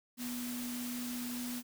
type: tone in noise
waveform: sine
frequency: 244.5 Hz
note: B3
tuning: 17 cents flat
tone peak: -38 dBFS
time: 0.17-1.63 s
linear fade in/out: 50 ms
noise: white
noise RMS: -44 dBFS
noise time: 0.17-1.63 s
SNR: +3 dB
effects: none